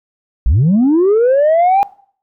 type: linear sweep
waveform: sine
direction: up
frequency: 46.25 to 813 Hz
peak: -6 dBFS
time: 0.46-1.83 s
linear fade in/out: 0 ms
effects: noise-tail reverb RT60 0.5 s tail -21 dB re dry + tanh soft clip ceiling -6 dBFS